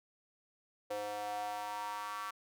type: tone with high-pass filter sweep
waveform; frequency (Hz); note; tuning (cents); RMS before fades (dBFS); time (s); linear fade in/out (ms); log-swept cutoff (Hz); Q
square; 103.9; G#2; +1; -40; 0.9-2.31; 10; 550 to 1200; 5.2
effects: none